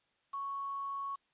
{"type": "tone with quantisation", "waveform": "sine", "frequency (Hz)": 1108.7, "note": "C#6", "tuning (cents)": 0, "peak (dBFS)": -36, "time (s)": [0.33, 1.16], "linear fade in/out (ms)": 10, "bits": 9, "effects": ["white hiss -75 dBFS RMS until 1.33 s", "resampled to 8000 Hz"]}